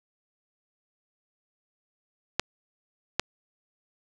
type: clicks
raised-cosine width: 0.2 ms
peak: -5 dBFS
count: 2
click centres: 2.396 / 3.196 s
effects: none